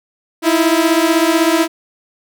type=beating tone pair; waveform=sawtooth; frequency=319.8 / 335.8 Hz; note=D#4 / E4; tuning=+48 / +32 cents; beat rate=16 Hz; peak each=-10 dBFS; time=0.42-1.68 s; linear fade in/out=50 ms; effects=none